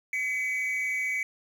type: tone pair together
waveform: triangle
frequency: 2031 / 2264 Hz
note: B6 / C#7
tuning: +48 / +36 cents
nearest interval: major second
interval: 188 cents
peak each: -29 / -26 dBFS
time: 0.13-1.23 s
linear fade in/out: 2 ms
effects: tanh soft clip ceiling -20 dBFS + 9-bit